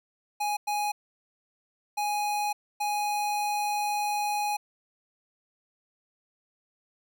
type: tone bursts at uneven times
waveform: square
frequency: 830.6 Hz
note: G#5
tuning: in tune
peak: -27 dBFS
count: 4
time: 0.4-0.57 / 0.67-0.92 / 1.97-2.53 / 2.8-4.57 s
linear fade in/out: 10 ms
effects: none